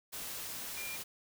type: tone in noise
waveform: sine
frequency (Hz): 2394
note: D7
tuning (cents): +33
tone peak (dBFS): -42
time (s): 0.76-0.97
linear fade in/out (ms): 20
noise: white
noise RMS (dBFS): -42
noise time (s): 0.12-1.04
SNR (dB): -3
effects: none